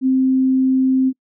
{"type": "tone", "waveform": "sine", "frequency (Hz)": 261.6, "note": "C4", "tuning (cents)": 0, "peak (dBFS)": -12, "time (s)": [0.01, 1.13], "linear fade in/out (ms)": 50, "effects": ["noise-tail reverb RT60 0.1 s tail -25 dB re dry"]}